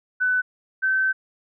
sine tone pair in turn, 1500 / 1539.5 Hz, F#6 / G6, +23 / -32 cents, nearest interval unison, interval 45 cents, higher second, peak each -18 dBFS, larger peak neither, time 0.2-0.42 / 0.82-1.13 s, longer second, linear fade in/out 20 ms, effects none

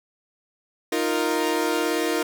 sawtooth chord, Eb suspended second, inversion none, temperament equal, 311.1 / 349.2 / 466.2 Hz, Eb4 / F4 / Bb4, 0 / 0 / 0 cents, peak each -22 dBFS, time 0.92-2.23 s, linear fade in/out 5 ms, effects none

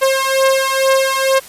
sawtooth beating tone pair, 533 / 535.2 Hz, C5 / C5, +32 / +39 cents, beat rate 2.2 Hz, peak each -11 dBFS, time 0.01-1.4 s, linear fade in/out 20 ms, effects white hiss -37 dBFS RMS until 1.48 s + resampled to 32000 Hz

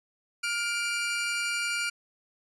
sawtooth tone pair together, 1410.5 / 2347 Hz, F6 / D7, +17 / -2 cents, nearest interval major sixth, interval 881 cents, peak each -27 dBFS, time 0.43-1.9 s, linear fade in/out 10 ms, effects resampled to 24000 Hz

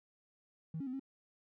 triangle tone with pitch steps, 160.1 / 275.8 / 254.1 / 269.7 Hz, D#3 / C#4 / B3 / C#4, +50 / -9 / +49 / -47 cents, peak -34 dBFS, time 0.74-0.996 s, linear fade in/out 5 ms, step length 64 ms, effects tanh soft clip ceiling -35 dBFS

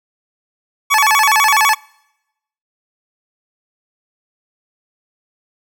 25% pulse tone with vibrato, 987.8 Hz, B5, in tune, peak -6 dBFS, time 0.9-1.75 s, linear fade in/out 20 ms, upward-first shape square, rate 12 Hz, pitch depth 230 cents each way, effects noise-tail reverb RT60 0.9 s tail -26 dB re dry

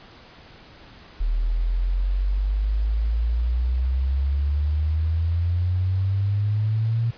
sine exponential sweep, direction up, 38.89 to 117 Hz, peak -19 dBFS, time 1.2-7.11 s, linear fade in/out 10 ms, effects pink hiss -47 dBFS RMS until 7.17 s + resampled to 11025 Hz

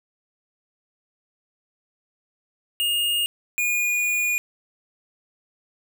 square tone pair in turn, 2842 / 2443 Hz, F7 / D#7, +30 / -32 cents, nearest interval minor third, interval 262 cents, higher first, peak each -21 dBFS, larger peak neither, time 2.8-3.26 / 3.58-4.38 s, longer second, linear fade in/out 0 ms, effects none

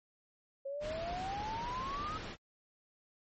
sine exponential sweep, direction up, 540 to 1289 Hz, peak -37 dBFS, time 0.65-2.18 s, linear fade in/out 10 ms
pink low-pass noise, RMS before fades -44 dBFS, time 0.8-2.37 s, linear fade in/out 50 ms, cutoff 4400 Hz, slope 12 dB/octave
clicks, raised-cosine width 2 ms, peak -39 / -42 / -39 / -35 dBFS, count 4, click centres 1.336 / 1.382 / 2.018 / 2.151 s
effects MP3 32 kbps

